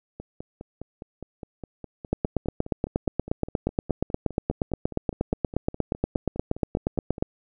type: two click trains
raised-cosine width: 2 ms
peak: -9 / -23 dBFS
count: 44 / 35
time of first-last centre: 2.13-7.225 / 0.2-7.182 s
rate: 8.44 / 4.87 Hz
effects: none